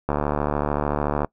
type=click train; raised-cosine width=1 ms; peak=-8 dBFS; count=86; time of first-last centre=0.09-1.246 s; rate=73.5 Hz; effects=noise-tail reverb RT60 0.1 s tail -23 dB re dry